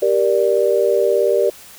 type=chord; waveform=sine; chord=G minor; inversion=none; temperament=just; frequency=392 / 470.4 / 588 Hz; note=G4 / Bb4 / D5; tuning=0 / +16 / +2 cents; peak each=-17 dBFS; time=0.02-1.5 s; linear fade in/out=5 ms; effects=white hiss -41 dBFS RMS until 1.78 s